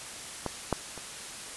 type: clicks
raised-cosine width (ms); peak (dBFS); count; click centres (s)
1; -16 / -11 / -26; 3; 0.463 / 0.727 / 0.977
effects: white hiss -41 dBFS RMS until 1.56 s + resampled to 24000 Hz

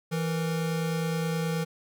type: tone pair together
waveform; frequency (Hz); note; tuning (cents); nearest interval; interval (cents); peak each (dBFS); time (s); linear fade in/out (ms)
square; 164.81 / 464.9; E3 / A#4; 0 / -5; octave + tritone; 1795; -28 / -35; 0.11-1.65; 20
effects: none

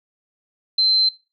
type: tone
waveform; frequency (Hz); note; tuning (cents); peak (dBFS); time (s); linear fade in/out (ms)
sine; 4100; C8; -36; -14; 0.78-1.09; 5
effects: noise-tail reverb RT60 0.3 s tail -21 dB re dry

